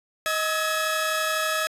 sawtooth tone cluster, 629 / 1290 / 1682 Hz, D#5 / E6 / G#6, +19 / -38 / +22 cents, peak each -24 dBFS, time 0.26-1.67 s, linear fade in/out 0 ms, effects resampled to 32000 Hz

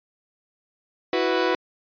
sawtooth chord, E suspended second, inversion none, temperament equal, 329.6 / 370 / 493.9 Hz, E4 / F#4 / B4, 0 / 0 / 0 cents, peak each -22 / -20 / -20 dBFS, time 1.13-1.55 s, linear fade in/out 2 ms, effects resampled to 11025 Hz

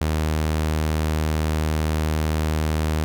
sawtooth tone, 77.78 Hz, D#2, in tune, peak -16 dBFS, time 0.01-3.04 s, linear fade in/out 0 ms, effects none

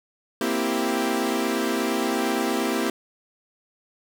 sawtooth chord, C dominant seventh, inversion third, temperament equal, 233.1 / 261.6 / 329.6 / 392 Hz, Bb3 / C4 / E4 / G4, 0 / 0 / 0 / 0 cents, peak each -24 dBFS, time 0.41-2.9 s, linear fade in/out 2 ms, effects none

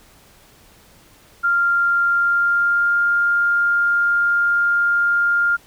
sine tone with pitch glide, 1393 to 1403.5 Hz, F6 to F6, -5 to +8 cents, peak -14 dBFS, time 1.43-5.57 s, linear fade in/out 20 ms, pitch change +13 cents, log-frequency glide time 2.11-2.96 s, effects pink hiss -50 dBFS RMS until 5.66 s

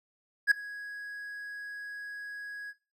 triangle tone with ADSR envelope, 1661.2 Hz, G#6, in tune, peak -14 dBFS, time 0.47-2.74 s, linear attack 43 ms, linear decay 4 ms, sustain -22 dB, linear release 47 ms, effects noise-tail reverb RT60 0.3 s tail -17 dB re dry

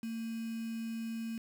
sine tone with quantisation, 226.8 Hz, A#3, 47 cents flat, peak -36 dBFS, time 0.03-1.38 s, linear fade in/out 2 ms, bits 8, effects none

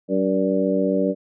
harmonic tone with a mistuned harmonic, 95.1 Hz, F#2, 48 cents sharp, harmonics 2 / 3 / 4 / 5 / 6, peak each -23 / -23 / -27 / -24 / -24 dBFS, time 0.08-1.15 s, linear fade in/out 50 ms, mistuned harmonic 6, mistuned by +36 cents, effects none

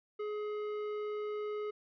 sine tone with tanh clipping, 420.9 Hz, G#4, 23 cents sharp, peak -37 dBFS, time 0.19-1.71 s, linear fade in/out 10 ms, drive 12 dB, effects none

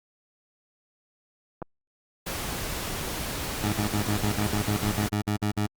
clicks, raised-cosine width 1 ms, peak -21 dBFS, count 2, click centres 1.619 / 1.625 s
pink noise, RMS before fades -32 dBFS, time 2.26-5.09 s, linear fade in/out 10 ms
20% pulse tone bursts, 104.3 Hz, G#2, 8 cents sharp, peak -19 dBFS, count 14, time 3.63-5.667 s, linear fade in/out 10 ms, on 100 ms, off 49 ms
effects Opus 48 kbps

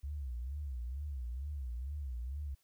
sine tone with vibrato, 66.3 Hz, C2, 23 cents sharp, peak -37 dBFS, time 0.03-2.55 s, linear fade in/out 10 ms, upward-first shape sine, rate 2.2 Hz, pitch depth 200 cents each way, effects white hiss -75 dBFS RMS until 2.63 s

